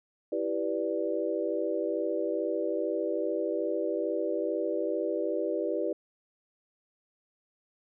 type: chord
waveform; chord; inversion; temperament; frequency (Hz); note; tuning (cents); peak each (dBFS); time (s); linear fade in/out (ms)
sine; E minor seventh; none; equal; 329.6 / 392 / 493.9 / 587.3; E4 / G4 / B4 / D5; 0 / 0 / 0 / 0; -33; 0.32-5.93; 5
effects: none